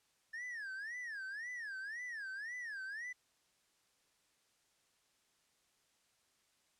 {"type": "tone with vibrato", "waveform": "triangle", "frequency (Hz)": 1748, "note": "A6", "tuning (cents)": -12, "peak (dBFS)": -40, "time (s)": [0.33, 3.13], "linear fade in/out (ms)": 10, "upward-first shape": "sine", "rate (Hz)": 1.9, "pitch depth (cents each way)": 230, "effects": ["white hiss -75 dBFS RMS until 6.79 s", "low-pass 9000 Hz 12 dB/octave"]}